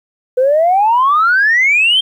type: exponential sweep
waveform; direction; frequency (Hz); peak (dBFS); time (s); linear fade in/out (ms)
sine; up; 493.9 to 3219; -7; 0.37-2.01; 10
effects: tanh soft clip ceiling -4 dBFS + 8-bit